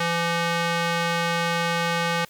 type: tone with band-pass filter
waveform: square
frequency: 169.5 Hz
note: E3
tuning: 49 cents sharp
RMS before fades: -24 dBFS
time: 0-2.25 s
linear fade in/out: 5 ms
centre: 2000 Hz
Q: 0.6
effects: white hiss -53 dBFS RMS until 2.29 s